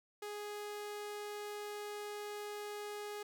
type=tone; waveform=sawtooth; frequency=415.3 Hz; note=G#4; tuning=in tune; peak=-38 dBFS; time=0.22-3.23 s; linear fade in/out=5 ms; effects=none